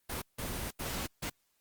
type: noise bursts at uneven times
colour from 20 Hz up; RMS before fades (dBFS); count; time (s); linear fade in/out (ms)
pink; -37; 4; 0.09-0.22 / 0.38-0.71 / 0.79-1.07 / 1.22-1.3; 10
effects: white hiss -75 dBFS RMS until 1.6 s + Opus 24 kbps